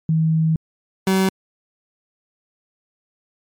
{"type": "tone pair in turn", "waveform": ["sine", "30% pulse"], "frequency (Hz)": [160, 190.27], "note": ["D#3", "F#3"], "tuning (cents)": [49, 49], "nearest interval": "minor third", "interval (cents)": 300, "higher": "second", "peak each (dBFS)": [-14, -12], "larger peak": "second", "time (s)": [[0.09, 0.56], [1.07, 1.29]], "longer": "first", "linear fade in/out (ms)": 2, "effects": ["MP3 96 kbps"]}